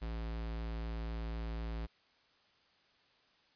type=tone; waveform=square; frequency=56 Hz; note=A1; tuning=31 cents sharp; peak=-38 dBFS; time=0.01-1.87 s; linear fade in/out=20 ms; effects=white hiss -69 dBFS RMS until 3.55 s + resampled to 11025 Hz